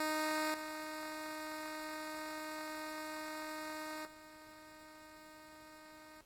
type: tone with level steps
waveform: 10% pulse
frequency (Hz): 309.7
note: D#4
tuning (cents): -8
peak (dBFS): -26 / -34 / -46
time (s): 0-6.21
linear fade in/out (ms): 2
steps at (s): 0.54 / 4.05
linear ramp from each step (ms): 2
effects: pink hiss -69 dBFS RMS until 6.25 s + AAC 64 kbps